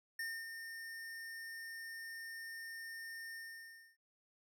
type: tone with ADSR envelope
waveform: square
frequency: 1819 Hz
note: A#6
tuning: 43 cents flat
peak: -39 dBFS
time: 0.19-3.97 s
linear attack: 4 ms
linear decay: 260 ms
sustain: -7 dB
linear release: 630 ms
effects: none